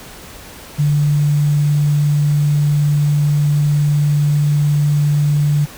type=tone with quantisation; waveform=sine; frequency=146.83 Hz; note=D3; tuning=in tune; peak=-11 dBFS; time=0.78-5.66 s; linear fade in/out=20 ms; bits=6; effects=pink hiss -36 dBFS RMS until 5.77 s